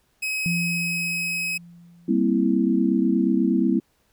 40% pulse tone, 2545 Hz, D#7, 39 cents sharp, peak -23 dBFS, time 0.22-1.58 s, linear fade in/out 10 ms
sine tone with exponential decay, 171.7 Hz, F3, 29 cents flat, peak -21 dBFS, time 0.46-2.72 s, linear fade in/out 0 ms, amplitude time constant 490 ms
sine chord, C dominant seventh, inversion second, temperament equal, 196 / 233.1 / 261.6 / 329.6 Hz, G3 / Bb3 / C4 / E4, 0 / 0 / 0 / 0 cents, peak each -23 dBFS, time 2.08-3.8 s, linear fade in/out 10 ms
effects pink hiss -66 dBFS RMS until 4.12 s

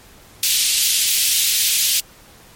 pink high-pass noise, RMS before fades -17 dBFS, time 0.43-2 s, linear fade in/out 2 ms, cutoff 2900 Hz, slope 24 dB/octave, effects pink hiss -46 dBFS RMS until 2.55 s + MP3 64 kbps

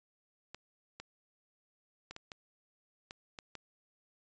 clicks, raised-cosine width 0.2 ms, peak -27 dBFS, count 8, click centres 0.546 / 1 / 2.11 / 2.164 / 2.318 / 3.109 / 3.388 / 3.553 s, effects resampled to 16000 Hz

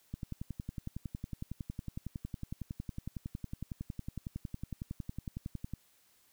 click train, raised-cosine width 5 ms, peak -26 dBFS, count 62, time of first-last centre 0.14-5.736 s, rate 10.9 Hz, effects white hiss -68 dBFS RMS until 6.32 s

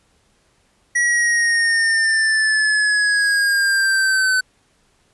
square linear sweep, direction down, 1928 to 1511 Hz, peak -15 dBFS, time 0.95-4.41 s, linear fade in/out 10 ms, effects pink hiss -60 dBFS RMS until 5.13 s + resampled to 24000 Hz

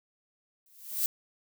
violet noise with exponential growth, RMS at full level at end -25 dBFS, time 0.66-1.06 s, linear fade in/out 1 ms, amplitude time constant 85 ms, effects none

